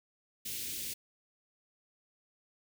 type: band-stop noise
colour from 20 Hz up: white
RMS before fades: -39 dBFS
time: 0.45-0.94 s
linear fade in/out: 10 ms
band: 410 to 2300 Hz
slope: 24 dB/octave
effects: none